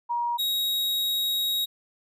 sine / 45% pulse tone pair in turn, 951 / 3794 Hz, A#5 / A#7, +34 / +30 cents, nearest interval 2 octaves, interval 2396 cents, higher second, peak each -24 dBFS, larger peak neither, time 0.09-0.38 / 0.38-1.66 s, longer second, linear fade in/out 20 ms, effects none

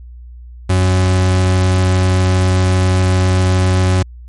40% pulse tone, 92.5 Hz, F#2, in tune, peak -9 dBFS, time 0.69-4.03 s, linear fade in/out 10 ms, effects added 60 Hz sine -31 dBFS peak until 4.28 s + MP3 48 kbps

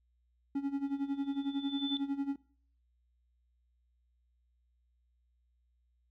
triangle tone with tremolo, 278.3 Hz, C#4, 7 cents sharp, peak -27 dBFS, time 0.55-2.36 s, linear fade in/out 5 ms, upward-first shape sine, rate 11 Hz, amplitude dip 80%
sine tone with exponential growth, 3520 Hz, A7, in tune, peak -32 dBFS, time 0.86-1.97 s, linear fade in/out 1 ms, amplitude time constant 240 ms
effects noise-tail reverb RT60 0.5 s tail -20 dB re dry + added 60 Hz sine -70 dBFS peak until 6.1 s

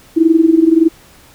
sine tone with amplitude modulation, 325.7 Hz, E4, 21 cents flat, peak -3 dBFS, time 0.16-0.89 s, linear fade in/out 20 ms, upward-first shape sine, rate 21.5 Hz, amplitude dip 80%, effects pink hiss -44 dBFS RMS until 1.34 s

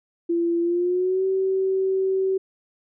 sine tone with pitch glide, 340 to 381.6 Hz, F4 to G4, -46 to -47 cents, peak -19 dBFS, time 0.29-2.38 s, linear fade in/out 10 ms, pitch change +199 cents, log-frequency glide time 0.61-1.25 s, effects none

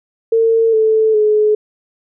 sine tone with pitch steps, 453.1 / 438.9 / 425.2 Hz, A#4 / A4 / G#4, -49 / -4 / +41 cents, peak -9 dBFS, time 0.32-1.55 s, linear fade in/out 5 ms, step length 410 ms, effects none

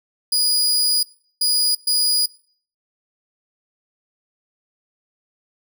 sawtooth tone bursts at uneven times, 4909 Hz, D#8, 24 cents flat, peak -13 dBFS, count 3, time 0.32-1.03 / 1.41-1.75 / 1.87-2.26 s, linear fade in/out 5 ms, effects noise-tail reverb RT60 0.5 s tail -21 dB re dry

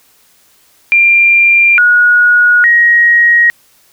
sine tone with pitch steps, 2384 / 1452 / 1888 Hz, D7 / F#6 / A#6, +25 / -33 / +22 cents, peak -4 dBFS, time 0.92-3.5 s, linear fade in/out 0 ms, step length 860 ms, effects white hiss -49 dBFS RMS until 3.92 s

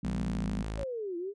sine chord, E minor, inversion none, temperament just, 164.81 / 197.78 / 247.2 Hz, E3 / G3 / B3, 0 / +16 / +2 cents, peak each -36 / -34 / -39 dBFS, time 0.03-0.63 s, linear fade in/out 5 ms
sawtooth tone with pitch glide, 60.3 to 53.72 Hz, B1 to A1, -41 to -41 cents, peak -30 dBFS, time 0.04-0.84 s, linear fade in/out 10 ms, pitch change -200 cents, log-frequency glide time 0.2-0.49 s
sine linear two-way sweep, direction down then up, 587.3 to 335.2 to 418.2 Hz, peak -33 dBFS, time 0.76-1.34 s, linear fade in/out 50 ms, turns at 1.17 s
effects resampled to 22050 Hz

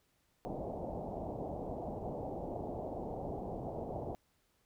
white low-pass noise, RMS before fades -41 dBFS, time 0.45-4.15 s, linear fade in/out 0 ms, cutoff 790 Hz, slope 48 dB/octave, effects pink hiss -75 dBFS RMS until 4.65 s

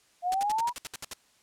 sine exponential sweep, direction up, 697 to 987.8 Hz, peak -25 dBFS, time 0.22-0.73 s, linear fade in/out 50 ms
white noise bursts, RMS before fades -35 dBFS, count 10, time 0.32-1.134 s, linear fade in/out 0 ms, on 22 ms, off 66 ms
effects white hiss -64 dBFS RMS until 1.42 s + low-pass 9000 Hz 12 dB/octave

